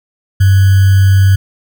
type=tone with sample-and-hold; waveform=sine; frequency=96.4 Hz; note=G2; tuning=28 cents flat; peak=-4 dBFS; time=0.4-1.36 s; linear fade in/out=10 ms; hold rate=1575 Hz; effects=none